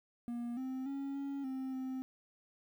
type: tone with pitch steps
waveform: triangle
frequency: 238.2 / 260.7 / 276.1 / 278.1 / 263.2 / 260.7 Hz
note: A#3 / C4 / C#4 / C#4 / C4 / C4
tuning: +38 / -6 / -7 / +6 / +10 / -6 cents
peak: -35 dBFS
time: 0.28-2.02 s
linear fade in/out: 0 ms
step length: 290 ms
effects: 11-bit